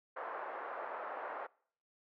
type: band-pass noise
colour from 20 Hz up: pink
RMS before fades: -43 dBFS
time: 0.16-1.47 s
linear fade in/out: 10 ms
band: 520 to 1500 Hz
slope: 24 dB/octave
effects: noise-tail reverb RT60 0.6 s tail -25 dB re dry